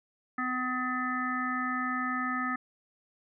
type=harmonic tone; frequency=252.9 Hz; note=B3; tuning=41 cents sharp; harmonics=1 / 3 / 5 / 7 / 8; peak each=-34 / -41 / -32 / -35 / -42 dBFS; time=0.38-2.56 s; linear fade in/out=5 ms; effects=none